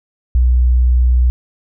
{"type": "tone", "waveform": "sine", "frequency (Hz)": 61.7, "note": "B1", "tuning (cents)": -1, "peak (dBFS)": -8, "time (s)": [0.35, 1.3], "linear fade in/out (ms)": 0, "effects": []}